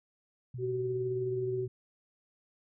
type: tone with vibrato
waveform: sine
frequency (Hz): 123.47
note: B2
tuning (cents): 0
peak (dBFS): -37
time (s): 0.54-1.68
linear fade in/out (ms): 5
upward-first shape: square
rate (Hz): 14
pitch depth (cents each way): 44
type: tone with tremolo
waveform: sine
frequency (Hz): 376.6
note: F#4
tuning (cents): +31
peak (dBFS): -29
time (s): 0.58-1.68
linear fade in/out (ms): 50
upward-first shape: triangle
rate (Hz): 19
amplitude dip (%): 35
effects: none